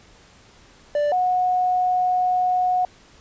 triangle / sine tone pair in turn, 587.3 / 730.4 Hz, D5 / F#5, 0 / -23 cents, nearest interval major third, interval 377 cents, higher second, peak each -16 / -17 dBFS, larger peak first, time 0.95-1.12 / 1.12-2.85 s, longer second, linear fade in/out 2 ms, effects pink hiss -51 dBFS RMS until 3.2 s + resampled to 16000 Hz

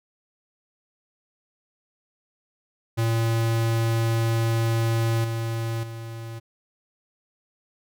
square tone with level steps, 114.2 Hz, A#2, 35 cents flat, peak -21 / -26 / -34 dBFS, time 2.97-6.4 s, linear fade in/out 20 ms, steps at 5.24 / 5.83 s, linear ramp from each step 5 ms, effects none

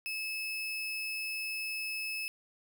35% pulse tone, 2599 Hz, E7, 25 cents flat, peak -33 dBFS, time 0.06-2.28 s, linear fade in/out 0 ms, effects none

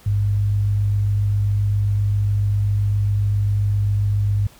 sine tone pair together, 54.62 / 102.1 Hz, A1 / G#2, -12 / -29 cents, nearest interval major seventh, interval 1083 cents, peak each -27 / -16 dBFS, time 0.06-4.47 s, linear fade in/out 5 ms, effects pink hiss -49 dBFS RMS until 4.59 s

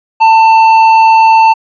triangle tone with hard clipping, 892 Hz, A5, 23 cents sharp, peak -4 dBFS, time 0.2-1.54 s, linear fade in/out 20 ms, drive 10 dB, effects resampled to 16000 Hz

